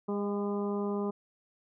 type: harmonic tone with a mistuned harmonic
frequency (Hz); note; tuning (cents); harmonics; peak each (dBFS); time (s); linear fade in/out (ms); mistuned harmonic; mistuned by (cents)
203.1; G#3; -38; 1 / 2 / 3 / 4 / 5 / 6; -32 / -33 / -43 / -44 / -43 / -46; 0.08-1.11; 10; 3; +22
effects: none